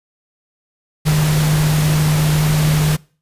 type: tone in noise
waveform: sine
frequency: 152.5 Hz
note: D#3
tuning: 34 cents flat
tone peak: -12 dBFS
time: 1.05-2.97 s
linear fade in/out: 20 ms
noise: pink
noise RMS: -22 dBFS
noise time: 1.05-2.97 s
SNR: +7 dB
effects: noise-tail reverb RT60 0.4 s tail -24 dB re dry + resampled to 32000 Hz